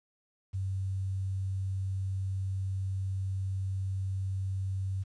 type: tone with quantisation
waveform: sine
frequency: 95.7 Hz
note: G2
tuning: 41 cents flat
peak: -30 dBFS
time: 0.53-5.04 s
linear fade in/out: 20 ms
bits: 10
effects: resampled to 22050 Hz